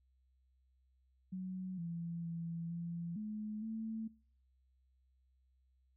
sine tone with pitch steps, 185.7 / 168.9 / 167.3 / 170 / 213.2 / 221.9 Hz, F#3 / E3 / E3 / F3 / G#3 / A3, +7 / +42 / +26 / -46 / +46 / +15 cents, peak -39 dBFS, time 1.32-4.08 s, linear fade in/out 10 ms, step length 460 ms, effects noise-tail reverb RT60 0.5 s tail -24 dB re dry + added 64 Hz sine -70 dBFS peak until 5.96 s

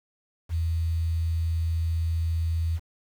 sine tone with quantisation, 82.41 Hz, E2, in tune, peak -23 dBFS, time 0.49-2.8 s, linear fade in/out 50 ms, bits 8, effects none

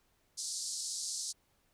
pink band-pass noise, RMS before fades -39 dBFS, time 0.37-1.33 s, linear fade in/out 20 ms, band 4400 to 9400 Hz, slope 48 dB/octave, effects pink hiss -73 dBFS RMS until 1.73 s

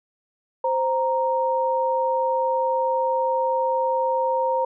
sine tone pair together, 522.3 / 932.3 Hz, C5 / A#5, -3 / 0 cents, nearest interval minor seventh, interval 1003 cents, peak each -22 dBFS, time 0.64-4.65 s, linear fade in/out 5 ms, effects none

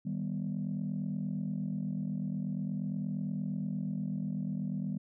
sine chord, Eb augmented, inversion none, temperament equal with one note detuned, 155.56 / 196 / 244.4 Hz, Eb3 / G3 / B3, 0 / 0 / -18 cents, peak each -36 / -34 / -38 dBFS, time 0.05-4.98 s, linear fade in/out 10 ms, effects tanh soft clip ceiling -26 dBFS

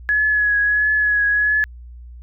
sine tone with vibrato, 1688 Hz, G#6, 28 cents sharp, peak -14 dBFS, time 0.09-1.64 s, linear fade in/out 0 ms, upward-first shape triangle, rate 1.5 Hz, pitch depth 30 cents each way, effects added 60 Hz sine -35 dBFS peak until 2.22 s

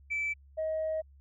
sine tone pair in turn, 2317 / 631.7 Hz, D7 / D#5, -24 / +26 cents, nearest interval octave + minor seventh, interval 2250 cents, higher first, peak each -28 dBFS, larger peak neither, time 0.1-0.34 / 0.57-1.02 s, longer second, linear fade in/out 20 ms, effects tanh soft clip ceiling -26 dBFS + added 69 Hz sine -54 dBFS peak until 1.2 s

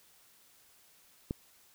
click, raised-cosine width 3 ms, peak -20 dBFS, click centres 1.309 s, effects white hiss -63 dBFS RMS until 1.74 s

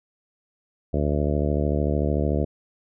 harmonic tone, 73.42 Hz, D2, in tune, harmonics 1 / 2 / 3 / 4 / 5 / 6 / 7 / 8 / 9, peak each -24 / -27 / -29 / -30 / -31 / -32 / -32 / -33 / -34 dBFS, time 0.93-2.45 s, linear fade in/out 10 ms, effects none

